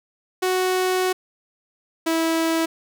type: tone pair in turn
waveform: sawtooth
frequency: 370 / 326.5 Hz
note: F#4 / E4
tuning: 0 / -17 cents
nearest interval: major second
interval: 217 cents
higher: first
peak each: -15 dBFS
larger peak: neither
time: 0.42-1.13 / 2.06-2.66 s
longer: first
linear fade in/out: 10 ms
effects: none